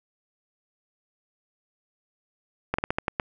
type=slowing click train; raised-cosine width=0.5 ms; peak=-9 dBFS; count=7; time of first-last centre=2.74-3.198 s; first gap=45 ms; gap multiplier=1.21; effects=none